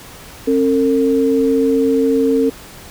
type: tone pair together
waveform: sine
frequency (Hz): 269.7 / 453.6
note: C#4 / A#4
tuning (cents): -47 / -47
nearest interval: major sixth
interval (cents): 900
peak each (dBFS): -14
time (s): 0.47-2.5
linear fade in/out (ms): 10
effects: pink hiss -37 dBFS RMS until 2.9 s